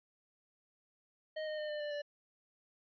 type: tone with pitch steps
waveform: square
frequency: 622.3 / 614.4 / 606.7 / 599 / 591.5 / 584 Hz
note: D#5 / D#5 / D#5 / D5 / D5 / D5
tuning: 0 / -22 / -44 / +34 / +12 / -10 cents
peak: -38 dBFS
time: 1.36-2.02 s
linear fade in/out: 10 ms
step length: 110 ms
effects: resampled to 11025 Hz